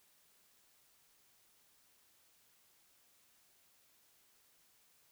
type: silence
effects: white hiss -70 dBFS RMS until 5.11 s